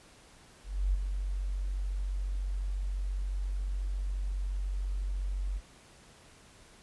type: tone with ADSR envelope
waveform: sine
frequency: 47.1 Hz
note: F#1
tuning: 32 cents sharp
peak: -23 dBFS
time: 0.63-5.61 s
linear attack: 310 ms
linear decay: 14 ms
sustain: -7 dB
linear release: 46 ms
effects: pink hiss -57 dBFS RMS until 6.82 s + resampled to 24000 Hz